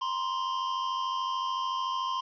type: tone pair together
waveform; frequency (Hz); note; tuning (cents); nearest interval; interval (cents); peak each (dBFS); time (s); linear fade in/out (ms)
square; 952.4 / 1046; A#5 / C6; +37 / -1; major second; 162; -38 / -30; 0.01-2.21; 10
effects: resampled to 11025 Hz + 10-bit